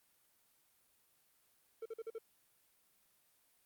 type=tone bursts; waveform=triangle; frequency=450.4 Hz; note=A4; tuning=40 cents sharp; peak=-39 dBFS; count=5; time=1.82-2.184 s; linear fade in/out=5 ms; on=36 ms; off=46 ms; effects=white hiss -73 dBFS RMS until 3.65 s + Opus 32 kbps